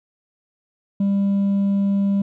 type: tone with hard clipping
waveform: triangle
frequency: 198.6 Hz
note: G3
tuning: 23 cents sharp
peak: -15 dBFS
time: 1-2.22 s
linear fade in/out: 5 ms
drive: 1 dB
effects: none